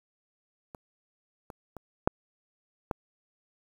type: clicks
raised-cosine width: 1 ms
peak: -28 / -28 / -27 / -7 / -15 dBFS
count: 5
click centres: 0.748 / 1.502 / 1.767 / 2.075 / 2.912 s
effects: 8-bit